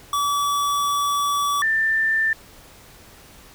square / sine tone pair in turn, 1147 / 1781.6 Hz, D6 / A6, -41 / +21 cents, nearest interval minor sixth, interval 762 cents, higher second, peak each -20 / -17 dBFS, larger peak second, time 0.13-1.62 / 1.62-2.33 s, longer first, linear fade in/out 2 ms, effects pink hiss -47 dBFS RMS until 3.54 s

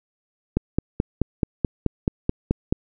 click train, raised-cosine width 3 ms, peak -6 dBFS, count 11, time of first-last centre 0.57-2.725 s, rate 4.64 Hz, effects none

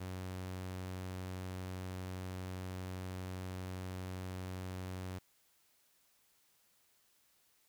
sawtooth tone, 92.5 Hz, F#2, in tune, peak -37 dBFS, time 0-5.19 s, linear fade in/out 10 ms, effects white hiss -72 dBFS RMS until 7.68 s

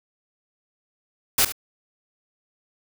white noise with echo, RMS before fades -18 dBFS, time 1.38-1.45 s, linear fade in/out 5 ms, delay 73 ms, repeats 1, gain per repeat -13 dB, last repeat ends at 1.523 s, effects none

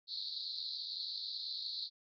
white band-pass noise, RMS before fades -42 dBFS, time 0.07-1.9 s, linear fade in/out 50 ms, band 3900 to 4500 Hz, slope 96 dB/octave, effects none

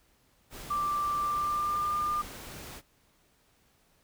pink noise, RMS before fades -44 dBFS, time 0.5-2.82 s, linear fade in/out 50 ms
sine tone with pitch glide, 1177 to 1202.4 Hz, D6 to D6, +3 to +40 cents, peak -27 dBFS, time 0.7-2.22 s, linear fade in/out 10 ms, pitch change +37 cents, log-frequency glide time 1.16-1.95 s
effects pink hiss -67 dBFS RMS until 4.03 s

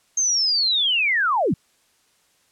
sine linear sweep, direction down, 6440 to 116.9 Hz, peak -17 dBFS, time 0.17-1.54 s, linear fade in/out 5 ms, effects white hiss -62 dBFS RMS until 2.51 s + low-pass 10000 Hz 12 dB/octave

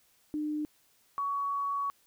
sine tone pair in turn, 301.8 / 1123.8 Hz, D4 / C#6, +47 / +23 cents, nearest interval octave + major seventh, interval 2276 cents, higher second, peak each -30 / -29 dBFS, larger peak second, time 0.34-0.65 / 1.18-1.9 s, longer second, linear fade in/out 0 ms, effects white hiss -67 dBFS RMS until 2.06 s

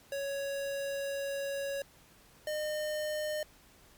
square tone pair in turn, 556 / 608.4 Hz, C#5 / D#5, +5 / -39 cents, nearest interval major second, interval 156 cents, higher second, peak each -34 / -33 dBFS, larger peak second, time 0.12-1.82 / 2.47-3.43 s, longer first, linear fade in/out 2 ms, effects pink hiss -60 dBFS RMS until 3.97 s + MP3 96 kbps

